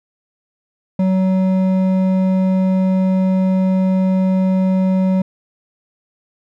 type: tone with hard clipping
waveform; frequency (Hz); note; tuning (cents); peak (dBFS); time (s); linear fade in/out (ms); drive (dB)
triangle; 187.9; F#3; +27; -14; 0.99-5.22; 5; 12
effects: none